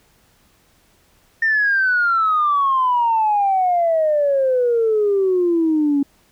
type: exponential sweep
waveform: sine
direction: down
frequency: 1823 to 277.2 Hz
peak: -13 dBFS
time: 1.42-6.03 s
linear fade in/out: 5 ms
effects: tanh soft clip ceiling -9 dBFS + pink hiss -57 dBFS RMS until 6.31 s